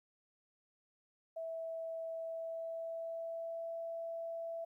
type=tone with pitch glide; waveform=sine; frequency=655 to 664.5 Hz; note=E5 to E5; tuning=-11 to +14 cents; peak=-39 dBFS; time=1.36-4.65 s; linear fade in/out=10 ms; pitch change=+25 cents; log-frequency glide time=2.13-3.7 s; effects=13-bit